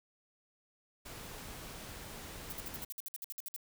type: noise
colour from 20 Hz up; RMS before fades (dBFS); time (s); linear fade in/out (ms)
pink; -47; 1.05-2.85; 10
type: noise bursts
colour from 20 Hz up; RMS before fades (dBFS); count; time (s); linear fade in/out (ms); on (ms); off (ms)
violet; -42; 14; 2.5-3.563; 0; 23; 57
effects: none